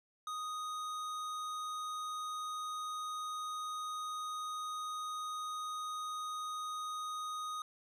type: tone with hard clipping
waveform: sine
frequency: 1244.5 Hz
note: D#6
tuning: in tune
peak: -40 dBFS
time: 0.27-7.62 s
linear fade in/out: 2 ms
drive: 14 dB
effects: none

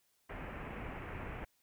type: low-pass noise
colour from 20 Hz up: pink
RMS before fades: -44 dBFS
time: 0.29-1.45 s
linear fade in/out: 10 ms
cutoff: 2600 Hz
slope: 48 dB/octave
effects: white hiss -75 dBFS RMS until 1.62 s

